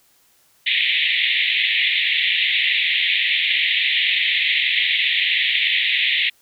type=band-pass noise; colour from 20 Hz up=pink; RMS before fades=-19 dBFS; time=0.66-6.3 s; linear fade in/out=10 ms; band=1900 to 3800 Hz; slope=96 dB/octave; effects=white hiss -58 dBFS RMS until 6.41 s